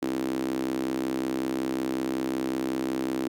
sawtooth tone with high-pass filter, 65.41 Hz, C2, in tune, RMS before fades -29 dBFS, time 0.02-3.28 s, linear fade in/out 5 ms, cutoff 300 Hz, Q 6.3, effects none

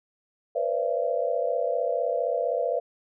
sine tone cluster, 483.5 / 519 / 583 / 676 Hz, B4 / C5 / D5 / E5, -37 / -14 / -13 / +43 cents, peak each -29 dBFS, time 0.55-2.8 s, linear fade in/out 10 ms, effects none

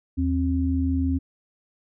sine tone pair together, 80.1 / 266.2 Hz, E2 / C4, -49 / +30 cents, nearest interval octave + major sixth, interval 2079 cents, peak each -23 dBFS, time 0.17-1.19 s, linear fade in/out 20 ms, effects none

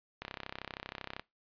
click train, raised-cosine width 0.3 ms, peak -23 dBFS, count 33, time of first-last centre 0.22-1.196 s, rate 32.8 Hz, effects noise-tail reverb RT60 0.2 s tail -21 dB re dry + resampled to 11025 Hz

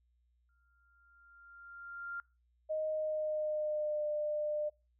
sine tone with exponential growth, 1393 Hz, F6, 5 cents flat, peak -37 dBFS, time 0.49-2.2 s, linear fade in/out 1 ms, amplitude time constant 370 ms
sine tone with pitch glide, 622.3 to 600.1 Hz, D#5 to D5, 0 to +37 cents, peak -32 dBFS, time 2.69-4.7 s, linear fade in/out 20 ms, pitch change -63 cents, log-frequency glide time 2.88-4.06 s
effects noise-tail reverb RT60 0.3 s tail -24 dB re dry + added 60 Hz sine -70 dBFS peak until 4.99 s

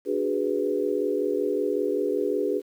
sine chord, G# half-diminished seventh, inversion second, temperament equal, 293.7 / 370 / 415.3 / 493.9 Hz, D4 / F#4 / G#4 / B4, 0 / 0 / 0 / 0 cents, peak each -30 / -29 / -26 / -29 dBFS, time 0.05-2.62 s, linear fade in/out 50 ms, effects 9-bit

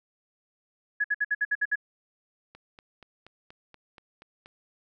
sine tone bursts, 1685 Hz, G#6, 25 cents sharp, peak -22 dBFS, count 8, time 1-1.757 s, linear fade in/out 10 ms, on 43 ms, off 59 ms
click train, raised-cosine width 0.3 ms, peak -32 dBFS, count 9, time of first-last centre 2.55-4.459 s, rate 4.19 Hz
effects none

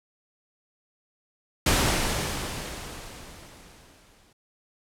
pink noise with exponential decay, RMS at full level -20 dBFS, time 1.66-4.33 s, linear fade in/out 5 ms, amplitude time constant 580 ms, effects low-pass 11000 Hz 12 dB/octave

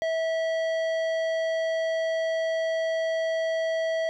sine tone with tanh clipping, 650 Hz, E5, 24 cents flat, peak -26 dBFS, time 0.02-4.09 s, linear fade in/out 0 ms, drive 13 dB, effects none

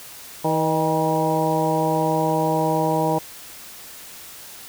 harmonic tone with a mistuned harmonic, 159.7 Hz, D#3, 45 cents sharp, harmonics 1 / 2 / 3 / 4 / 5 / 6, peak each -25 / -25 / -25 / -25 / -25 / -25 dBFS, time 0.44-3.19 s, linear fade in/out 10 ms, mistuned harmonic 4, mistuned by -51 cents, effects white hiss -40 dBFS RMS until 4.68 s

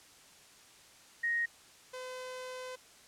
sine / sawtooth tone pair in turn, 1871 / 509.5 Hz, A#6 / C5, +6 / -46 cents, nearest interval octave + major seventh, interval 2252 cents, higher first, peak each -29 / -37 dBFS, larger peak first, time 1.23-1.46 / 1.93-2.76 s, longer second, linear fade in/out 10 ms, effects white hiss -58 dBFS RMS until 3.07 s + low-pass 9000 Hz 12 dB/octave

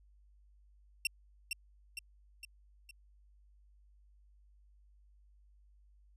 sawtooth tone with echo, 2724 Hz, F7, 44 cents flat, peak -26 dBFS, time 1.05-1.07 s, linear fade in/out 2 ms, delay 460 ms, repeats 4, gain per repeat -5 dB, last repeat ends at 2.91 s, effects added 50 Hz sine -61 dBFS peak until 6.16 s + resampled to 32000 Hz

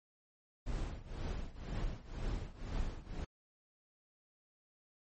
brown noise with tremolo, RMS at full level -36 dBFS, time 0.66-3.25 s, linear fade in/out 10 ms, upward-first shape triangle, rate 2 Hz, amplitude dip 90%, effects MP3 32 kbps

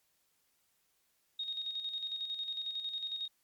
sine tone with tremolo, 3729 Hz, A#7, in tune, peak -34 dBFS, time 1.39-3.28 s, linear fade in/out 5 ms, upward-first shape square, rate 11 Hz, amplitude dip 50%, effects white hiss -75 dBFS RMS until 3.43 s + MP3 96 kbps

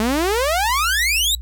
sawtooth exponential sweep, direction up, 209.6 to 3951 Hz, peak -13 dBFS, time 0-1.35 s, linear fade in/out 2 ms, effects noise-tail reverb RT60 0.1 s tail -25 dB re dry + added 60 Hz sine -28 dBFS peak until 1.41 s

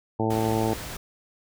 harmonic tone, 110.8 Hz, A2, 13 cents sharp, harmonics 1 / 2 / 3 / 4 / 5 / 6 / 7 / 8, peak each -28 / -29 / -28 / -29 / -34 / -35 / -32 / -32 dBFS, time 0.19-0.74 s, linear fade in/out 10 ms
pink noise, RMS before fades -36 dBFS, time 0.3-0.97 s, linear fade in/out 5 ms
effects none

